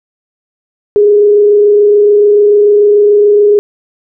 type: tone with frequency modulation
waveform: sine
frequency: 413.4 Hz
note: G#4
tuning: 8 cents flat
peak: -3 dBFS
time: 0.96-3.59 s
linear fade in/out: 0 ms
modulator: 26.9 Hz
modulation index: 0.28
effects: none